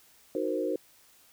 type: chord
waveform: sine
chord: C half-diminished seventh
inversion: first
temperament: equal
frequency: 311.1 / 370 / 466.2 / 523.3 Hz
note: Eb4 / Gb4 / Bb4 / C5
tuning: 0 / 0 / 0 / 0 cents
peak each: -33 dBFS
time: 0.35-0.76 s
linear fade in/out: 2 ms
effects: white hiss -60 dBFS RMS until 1.32 s